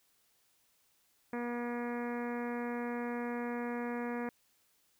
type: harmonic tone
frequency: 240 Hz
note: B3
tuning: 49 cents flat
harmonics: 1 / 2 / 3 / 4 / 5 / 6 / 7 / 8 / 9 / 10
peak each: -37 / -40 / -46 / -46 / -50 / -52 / -48 / -52 / -52 / -57 dBFS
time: 1.33-4.29 s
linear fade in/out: 2 ms
effects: white hiss -72 dBFS RMS until 4.99 s